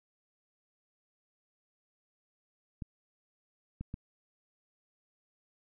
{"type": "clicks", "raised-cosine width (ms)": 5, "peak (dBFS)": -26, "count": 3, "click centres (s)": [2.822, 3.81, 3.941], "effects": []}